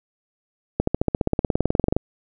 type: accelerating click train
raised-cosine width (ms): 2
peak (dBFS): -5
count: 22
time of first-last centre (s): 0.8-1.966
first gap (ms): 74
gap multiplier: 0.97
effects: none